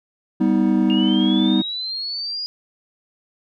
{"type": "chord", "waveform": "triangle", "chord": "G augmented", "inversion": "none", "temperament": "equal with one note detuned", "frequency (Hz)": [196, 246.9, 316.7], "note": ["G3", "B3", "D#4"], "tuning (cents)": [0, 0, 31], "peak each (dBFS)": -17, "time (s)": [0.4, 1.62], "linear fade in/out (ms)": 10}
{"type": "linear sweep", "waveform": "sine", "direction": "up", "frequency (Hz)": [2809, 4908], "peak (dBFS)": -24, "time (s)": [0.9, 2.46], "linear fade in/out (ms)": 0}
{"effects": []}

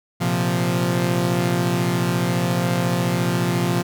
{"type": "chord", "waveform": "sawtooth", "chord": "Bb suspended second", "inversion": "none", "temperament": "equal", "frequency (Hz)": [116.54, 130.81, 174.61], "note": ["Bb2", "C3", "F3"], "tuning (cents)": [0, 0, 0], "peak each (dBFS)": [-21, -20, -17], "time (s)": [0.2, 3.83], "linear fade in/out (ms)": 20, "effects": []}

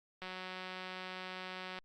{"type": "click train", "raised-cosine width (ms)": 0.3, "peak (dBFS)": -28, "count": 291, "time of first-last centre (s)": [0.22, 1.788], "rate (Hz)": 185, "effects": ["Opus 48 kbps"]}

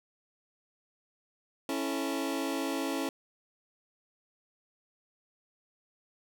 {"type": "chord", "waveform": "sawtooth", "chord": "A major", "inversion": "first", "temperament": "just", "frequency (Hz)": [275, 330, 440], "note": ["C#4", "E4", "A4"], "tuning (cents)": [-14, 2, 0], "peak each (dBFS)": [-29, -31, -35], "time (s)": [1.69, 3.09], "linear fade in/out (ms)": 2, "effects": []}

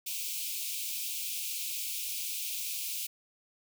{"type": "high-pass noise", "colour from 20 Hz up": "white", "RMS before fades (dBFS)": -36, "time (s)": [0.06, 3.07], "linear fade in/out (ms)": 10, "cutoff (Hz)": 2300, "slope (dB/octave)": 96, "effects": []}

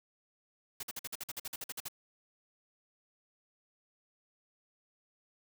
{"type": "noise bursts", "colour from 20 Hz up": "white", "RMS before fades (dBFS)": -40, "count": 14, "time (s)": [0.8, 1.884], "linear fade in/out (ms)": 5, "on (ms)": 31, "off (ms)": 50, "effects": []}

